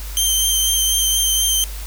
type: tone with vibrato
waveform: 15% pulse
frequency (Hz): 3136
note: G7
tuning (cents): 0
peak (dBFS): -8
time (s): 0.17-1.64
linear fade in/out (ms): 0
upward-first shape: sine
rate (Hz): 4.1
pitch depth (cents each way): 15
effects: added 50 Hz sine -27 dBFS peak until 1.86 s + white hiss -36 dBFS RMS until 1.86 s